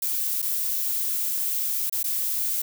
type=noise with dropouts; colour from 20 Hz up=violet; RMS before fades=-26 dBFS; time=0.02-2.62 s; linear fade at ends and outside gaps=5 ms; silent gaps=0.419-0.425 / 1.897-1.924 / 2.031-2.041 s; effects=none